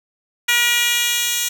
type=tone with high-pass filter sweep; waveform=10% pulse; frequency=478.5 Hz; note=A#4; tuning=45 cents sharp; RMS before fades=-18 dBFS; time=0.48-1.49 s; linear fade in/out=10 ms; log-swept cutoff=2100 to 4500 Hz; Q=1.2; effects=none